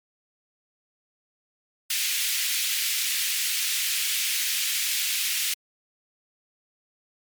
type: high-pass noise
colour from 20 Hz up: pink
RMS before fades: -26 dBFS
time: 1.9-5.54 s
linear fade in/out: 5 ms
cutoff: 2200 Hz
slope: 24 dB/octave
effects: MP3 96 kbps